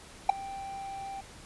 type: tone with ADSR envelope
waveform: triangle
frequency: 785 Hz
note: G5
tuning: 2 cents sharp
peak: -11 dBFS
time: 0.29-1.21 s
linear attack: 6 ms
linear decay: 6 ms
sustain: -24 dB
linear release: 9 ms
effects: pink hiss -50 dBFS RMS until 1.45 s + resampled to 24000 Hz